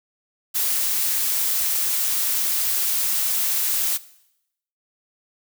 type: noise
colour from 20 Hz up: blue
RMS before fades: -22 dBFS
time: 0.54-3.98 s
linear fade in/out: 20 ms
effects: noise-tail reverb RT60 0.8 s tail -18 dB re dry